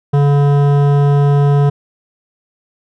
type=tone with hard clipping; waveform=sine; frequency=142.8 Hz; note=D3; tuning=48 cents flat; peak=-10 dBFS; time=0.13-1.7 s; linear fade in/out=10 ms; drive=14 dB; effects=none